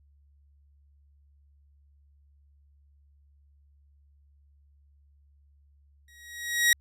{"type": "tone with exponential growth", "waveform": "sawtooth", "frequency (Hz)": 1900, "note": "A#6", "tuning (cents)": 33, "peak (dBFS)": -13, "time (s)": [6.08, 6.73], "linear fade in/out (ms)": 2, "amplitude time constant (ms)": 140, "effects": ["added 71 Hz sine -58 dBFS peak until 6.8 s", "resampled to 32000 Hz"]}